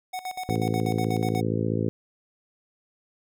square tone with tremolo, 740 Hz, F#5, in tune, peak -30 dBFS, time 0.13-1.41 s, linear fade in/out 10 ms, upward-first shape square, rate 8.2 Hz, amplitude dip 80%
harmonic tone, 55.3 Hz, A1, 9 cents sharp, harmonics 2 / 3 / 4 / 5 / 6 / 7 / 8 / 9, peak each -28 / -30 / -31 / -32 / -33 / -33 / -34 / -35 dBFS, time 0.49-1.89 s, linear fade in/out 0 ms
effects none

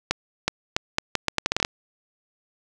accelerating click train, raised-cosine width 0.2 ms, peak -3 dBFS, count 13, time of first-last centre 0.11-1.649 s, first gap 370 ms, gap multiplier 0.77, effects none

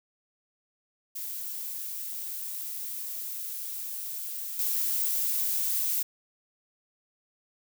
violet noise with level steps, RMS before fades -36 / -28 dBFS, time 1.15-6.03 s, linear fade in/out 10 ms, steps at 4.59 s, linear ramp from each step 2 ms, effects none

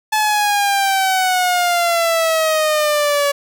sawtooth exponential sweep, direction down, 865 to 566 Hz, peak -10 dBFS, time 0.12-3.32 s, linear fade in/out 10 ms, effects none

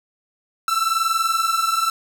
45% pulse tone pair together, 1322.2 / 1343 Hz, E6 / E6, +5 / +32 cents, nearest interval unison, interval 27 cents, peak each -21 dBFS, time 0.68-1.9 s, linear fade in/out 2 ms, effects 8-bit

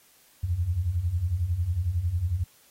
sine beating tone pair, 79.7 / 90.7 Hz, D#2 / F#2, +42 / -34 cents, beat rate 11 Hz, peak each -30 / -25 dBFS, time 0.43-2.44 s, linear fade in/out 10 ms, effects white hiss -59 dBFS RMS until 2.7 s + AAC 48 kbps

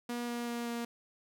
sawtooth tone with pitch steps, 240 / 238.5 / 237 / 235.5 Hz, B3 / A#3 / A#3 / A#3, -49 / +40 / +29 / +18 cents, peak -31 dBFS, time 0.09-0.85 s, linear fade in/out 5 ms, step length 190 ms, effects none

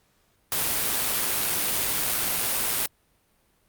white noise with amplitude modulation, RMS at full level -24 dBFS, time 0.52-2.86 s, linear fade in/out 0 ms, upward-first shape sine, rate 111 Hz, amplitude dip 25%, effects pink hiss -66 dBFS RMS until 3.68 s + Opus 48 kbps

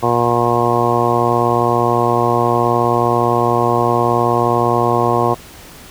harmonic tone, 119.3 Hz, A#2, 41 cents sharp, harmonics 1 / 2 / 3 / 4 / 5 / 6 / 7 / 8 / 9, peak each -21 / -23 / -19 / -20 / -23 / -19 / -23 / -22 / -19 dBFS, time 0.02-5.35 s, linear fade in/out 20 ms, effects pink hiss -38 dBFS RMS until 5.9 s

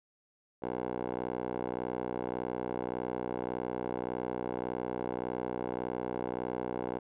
10% pulse tone with band-pass filter, 61.74 Hz, B1, in tune, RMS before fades -36 dBFS, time 0.62-6.99 s, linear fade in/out 10 ms, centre 570 Hz, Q 2.6, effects resampled to 8000 Hz

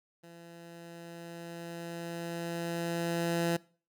15% pulse tone with level ramp, 169.4 Hz, E3, 48 cents sharp, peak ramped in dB -44 to -21 dBFS, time 0.23-3.57 s, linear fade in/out 10 ms, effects noise-tail reverb RT60 0.4 s tail -22 dB re dry

